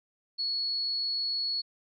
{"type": "tone", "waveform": "sine", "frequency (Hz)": 4373, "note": "C#8", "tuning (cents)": -24, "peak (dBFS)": -28, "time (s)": [0.38, 1.62], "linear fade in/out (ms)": 20, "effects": []}